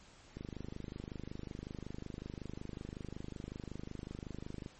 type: click train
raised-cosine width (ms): 3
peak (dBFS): -30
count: 110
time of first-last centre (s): 0.37-4.661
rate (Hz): 25.4
effects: pink hiss -60 dBFS RMS until 4.79 s + MP3 32 kbps